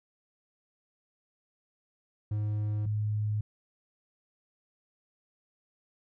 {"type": "tone pair in turn", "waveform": ["triangle", "sine"], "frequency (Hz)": [105.5, 105.9], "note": ["G#2", "G#2"], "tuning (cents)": [28, 34], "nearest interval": "unison", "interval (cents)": 6, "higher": "second", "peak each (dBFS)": [-26, -27], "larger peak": "first", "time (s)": [[2.31, 2.86], [2.86, 3.41]], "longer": "neither", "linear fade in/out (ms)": 5, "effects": []}